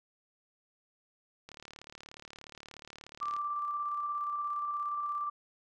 click train, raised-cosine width 0.2 ms, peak -30 dBFS, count 70, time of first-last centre 1.49-3.365 s, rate 36.8 Hz
sine tone with tremolo, 1174.7 Hz, D6, in tune, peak -31 dBFS, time 3.21-5.3 s, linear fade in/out 10 ms, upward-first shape square, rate 17 Hz, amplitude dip 25%
effects none

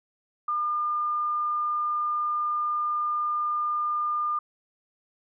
sine tone, 1206 Hz, D6, 46 cents sharp, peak -24 dBFS, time 0.48-4.39 s, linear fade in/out 5 ms, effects none

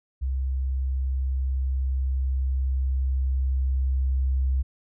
sine tone with level ramp, 65.9 Hz, C2, 13 cents sharp, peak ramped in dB -23 to -19 dBFS, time 0.21-4.63 s, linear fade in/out 20 ms, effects tanh soft clip ceiling -16 dBFS

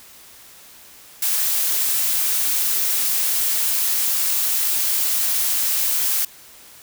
blue noise, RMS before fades -20 dBFS, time 1.22-6.25 s, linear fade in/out 5 ms, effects white hiss -45 dBFS RMS until 6.82 s

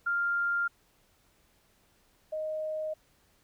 sine tone pair in turn, 1397 / 622.3 Hz, F6 / D#5, 0 / 0 cents, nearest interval octave + major second, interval 1400 cents, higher first, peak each -26 / -31 dBFS, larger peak first, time 0.06-0.68 / 2.32-2.94 s, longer neither, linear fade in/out 10 ms, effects pink hiss -67 dBFS RMS until 3.43 s

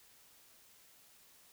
silence, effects white hiss -63 dBFS RMS until 1.52 s

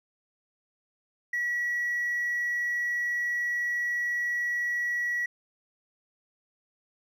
triangle tone with hard clipping, 1931 Hz, B6, 39 cents flat, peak -26 dBFS, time 1.33-5.26 s, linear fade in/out 5 ms, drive 2 dB, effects none

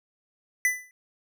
square tone with exponential decay, 1997 Hz, B6, 19 cents sharp, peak -18 dBFS, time 0.65-0.91 s, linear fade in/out 1 ms, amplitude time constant 55 ms, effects none

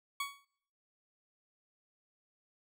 20% pulse tone with exponential decay, 1121 Hz, C#6, 19 cents sharp, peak -27 dBFS, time 0.2-0.45 s, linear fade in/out 5 ms, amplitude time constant 53 ms, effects noise-tail reverb RT60 0.7 s tail -25 dB re dry

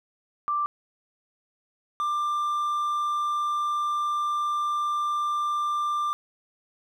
sine / triangle tone pair in turn, 1178 / 1187.6 Hz, D6 / D6, +5 / +19 cents, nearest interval unison, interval 14 cents, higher second, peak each -23 / -22 dBFS, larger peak second, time 0.48-0.66 / 2-6.13 s, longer second, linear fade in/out 0 ms, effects none

